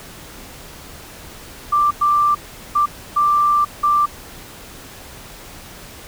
sine tone bursts at uneven times, 1179 Hz, D6, 6 cents sharp, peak -12 dBFS, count 5, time 1.72-1.91 / 2.01-2.35 / 2.75-2.86 / 3.16-3.65 / 3.83-4.06 s, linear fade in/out 10 ms, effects pink hiss -38 dBFS RMS until 6.07 s

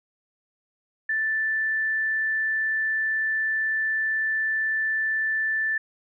sine tone, 1762 Hz, A6, 2 cents sharp, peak -22 dBFS, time 1.09-5.78 s, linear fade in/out 5 ms, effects none

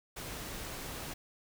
pink noise, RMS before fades -42 dBFS, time 0.16-1.14 s, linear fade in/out 10 ms, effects none

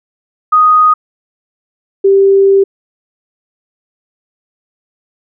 sine tone pair in turn, 1244.5 / 392 Hz, D#6 / G4, 0 / 0 cents, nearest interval octave + minor sixth, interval 2000 cents, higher first, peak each -4 dBFS, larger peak neither, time 0.52-0.94 / 2.04-2.64 s, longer second, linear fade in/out 10 ms, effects none

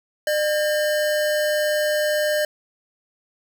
square tone pair together, 603.6 / 1609 Hz, D5 / G6, +47 / +45 cents, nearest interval octave + perfect fourth, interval 1698 cents, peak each -20 / -29 dBFS, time 0.27-2.45 s, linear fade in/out 2 ms, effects none

